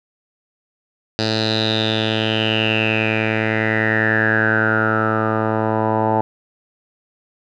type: tone with low-pass filter sweep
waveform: 10% pulse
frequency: 109.9 Hz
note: A2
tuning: 2 cents flat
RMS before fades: -18 dBFS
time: 1.19-6.21 s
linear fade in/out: 0 ms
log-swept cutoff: 4500 to 900 Hz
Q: 9.1
effects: none